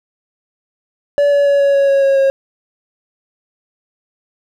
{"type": "tone with pitch steps", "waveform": "triangle", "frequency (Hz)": [574, 569.4, 564.8, 560.2, 555.7, 551.3, 546.8, 542.4], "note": ["D5", "C#5", "C#5", "C#5", "C#5", "C#5", "C#5", "C#5"], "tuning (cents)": [-40, 46, 32, 18, 4, -10, -24, -38], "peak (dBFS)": -7, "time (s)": [1.18, 2.3], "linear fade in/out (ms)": 0, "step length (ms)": 140, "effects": []}